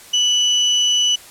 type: tone pair together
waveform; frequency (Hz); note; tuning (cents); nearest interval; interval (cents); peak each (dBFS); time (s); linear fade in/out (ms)
sine; 2960 / 6010; F#7 / F#8; 0 / +26; octave; 1226; -14 / -21; 0.13-1.16; 10
effects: white hiss -41 dBFS RMS until 1.3 s + low-pass 12000 Hz 12 dB/octave